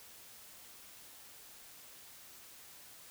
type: silence
effects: white hiss -55 dBFS RMS until 3.1 s